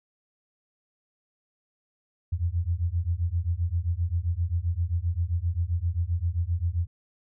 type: beating tone pair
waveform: sine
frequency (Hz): 82.41 / 90.01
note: E2 / F#2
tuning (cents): 0 / -47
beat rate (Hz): 7.6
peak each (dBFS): -27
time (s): 2.32-6.87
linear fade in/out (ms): 10
effects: none